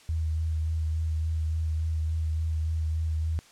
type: tone with vibrato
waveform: sine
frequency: 79.6 Hz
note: D#2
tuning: 40 cents sharp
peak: -25 dBFS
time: 0.09-3.39 s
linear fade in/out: 0 ms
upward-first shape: sine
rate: 3.5 Hz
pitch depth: 21 cents each way
effects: white hiss -55 dBFS RMS until 3.51 s + low-pass 8000 Hz 12 dB/octave